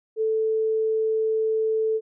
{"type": "tone", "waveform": "sine", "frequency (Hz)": 440, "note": "A4", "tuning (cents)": 0, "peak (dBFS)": -20, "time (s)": [0.16, 2.01], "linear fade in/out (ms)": 50, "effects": []}